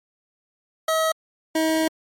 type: tone pair in turn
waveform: 25% pulse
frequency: 640 / 318.7 Hz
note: D#5 / D#4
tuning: +49 / +42 cents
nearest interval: octave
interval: 1207 cents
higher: first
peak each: -15 dBFS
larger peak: neither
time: 0.88-1.12 / 1.55-1.88 s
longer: second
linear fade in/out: 5 ms
effects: MP3 64 kbps